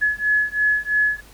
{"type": "beating tone pair", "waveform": "sine", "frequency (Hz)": [1700, 1703], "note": ["G#6", "G#6"], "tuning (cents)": [40, 43], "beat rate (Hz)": 3, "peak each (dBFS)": [-20, -20], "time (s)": [0.01, 1.21], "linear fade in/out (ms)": 20, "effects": ["added 50 Hz sine -46 dBFS peak until 1.33 s", "pink hiss -48 dBFS RMS until 1.33 s"]}